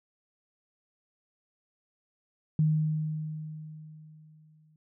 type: tone with exponential decay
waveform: sine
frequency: 155 Hz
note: D#3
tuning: 6 cents flat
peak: -20 dBFS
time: 2.59-4.76 s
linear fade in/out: 2 ms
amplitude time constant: 470 ms
effects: none